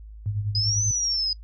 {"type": "tone with tremolo", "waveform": "sine", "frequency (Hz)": 103.83, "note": "G#2", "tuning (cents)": 0, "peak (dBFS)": -22, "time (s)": [0.26, 0.91], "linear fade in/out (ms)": 0, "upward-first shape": "sine", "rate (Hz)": 10, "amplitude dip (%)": 60}
{"type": "exponential two-way sweep", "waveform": "sine", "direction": "up then down", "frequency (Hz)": [4972, 6180, 4972], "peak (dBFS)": -22, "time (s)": [0.55, 1.33], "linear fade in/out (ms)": 2, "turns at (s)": 0.85}
{"effects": ["noise-tail reverb RT60 0.1 s tail -23 dB re dry", "added 53 Hz sine -39 dBFS peak until 1.43 s"]}